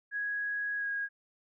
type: tone with pitch glide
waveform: sine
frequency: 1661.2 to 1640.2 Hz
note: G#6 to G#6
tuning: 0 to -22 cents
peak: -31 dBFS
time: 0.11-1.09 s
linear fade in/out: 50 ms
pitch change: -22 cents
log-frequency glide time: 0.77-0.88 s
effects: none